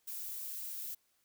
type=noise; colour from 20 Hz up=violet; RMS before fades=-42 dBFS; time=0.07-0.95 s; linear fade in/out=10 ms; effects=white hiss -75 dBFS RMS until 1.24 s